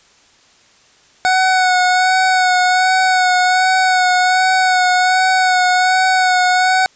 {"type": "tone with vibrato", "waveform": "25% pulse", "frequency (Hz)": 740, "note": "F#5", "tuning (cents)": 0, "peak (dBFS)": -7, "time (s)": [1.25, 6.86], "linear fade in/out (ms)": 0, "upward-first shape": "sine", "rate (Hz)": 1.3, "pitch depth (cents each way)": 26, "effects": ["white hiss -50 dBFS RMS until 6.95 s", "resampled to 16000 Hz"]}